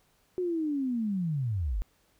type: linear sweep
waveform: sine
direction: down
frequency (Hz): 370 to 38.89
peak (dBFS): -27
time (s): 0.38-1.82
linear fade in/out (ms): 0
effects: pink hiss -68 dBFS RMS until 2.19 s